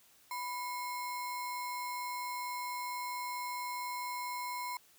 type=tone with sample-and-hold; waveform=sine; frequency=987.8 Hz; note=B5; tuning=in tune; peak=-36 dBFS; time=0.31-4.77 s; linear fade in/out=2 ms; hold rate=3150 Hz; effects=white hiss -64 dBFS RMS until 4.98 s